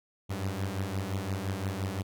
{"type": "beating tone pair", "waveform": "sawtooth", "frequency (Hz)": [94, 99.8], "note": ["F#2", "G2"], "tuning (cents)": [28, 32], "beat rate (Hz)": 5.8, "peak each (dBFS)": -30, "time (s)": [0.29, 2.03], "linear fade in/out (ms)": 20, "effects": []}